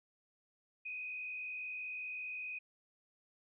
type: tone with frequency modulation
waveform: sine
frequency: 2499 Hz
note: D#7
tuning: 7 cents sharp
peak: -40 dBFS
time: 0.85-2.59 s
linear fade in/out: 10 ms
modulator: 55.2 Hz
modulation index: 0.88
effects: none